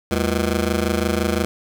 15% pulse ring-modulated tone, 140 Hz, C#3, 18 cents sharp, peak -9 dBFS, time 0.11-1.45 s, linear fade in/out 0 ms, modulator 57.1 Hz, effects none

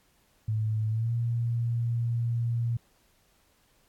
sine tone with pitch glide, 109 to 117.5 Hz, A2 to A#2, -16 to +14 cents, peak -25 dBFS, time 0.48-2.77 s, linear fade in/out 5 ms, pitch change +130 cents, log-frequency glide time 0.89-1.13 s, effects pink hiss -66 dBFS RMS until 3.88 s + AAC 64 kbps

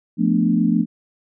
sine chord, B half-diminished seventh, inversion second, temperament equal, 174.61 / 220 / 246.9 / 293.7 Hz, F3 / A3 / B3 / D4, 0 / 0 / 0 / 0 cents, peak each -20 / -18 / -21 / -22 dBFS, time 0.17-0.86 s, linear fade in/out 50 ms, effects none

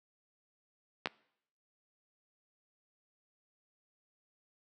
clicks, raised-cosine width 0.3 ms, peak -15 / -19 dBFS, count 2, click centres 1.058 / 1.072 s, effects noise-tail reverb RT60 0.7 s tail -23 dB re dry + high-pass 200 Hz 12 dB/octave

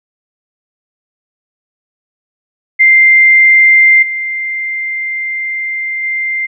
sine tone with level steps, 2093 Hz, C7, in tune, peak -3 / -15 / -13 dBFS, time 2.79-6.47 s, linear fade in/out 20 ms, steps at 4.02 / 6.03 s, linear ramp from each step 10 ms, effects none

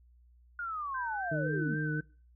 sine linear sweep, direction down, 1444 to 193.8 Hz, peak -34 dBFS, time 0.59-1.75 s, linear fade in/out 2 ms
sine tone with vibrato, 1533 Hz, G6, 39 cents flat, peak -36 dBFS, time 0.94-2.01 s, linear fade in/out 10 ms, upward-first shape sine, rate 3.8 Hz, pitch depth 51 cents each way
harmonic tone, 152.7 Hz, D#3, 32 cents flat, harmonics 1 / 2 / 3, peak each -32 / -37 / -42 dBFS, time 1.31-2.01 s, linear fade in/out 10 ms
effects noise-tail reverb RT60 0.4 s tail -23 dB re dry + added 60 Hz sine -58 dBFS peak until 2.35 s

